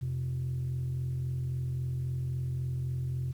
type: tone pair together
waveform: sine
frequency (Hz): 84.6 / 128.3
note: E2 / C3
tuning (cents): +45 / -34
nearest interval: perfect fifth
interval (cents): 721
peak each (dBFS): -36 / -29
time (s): 0.01-3.33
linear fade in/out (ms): 20
effects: tanh soft clip ceiling -27 dBFS + 10-bit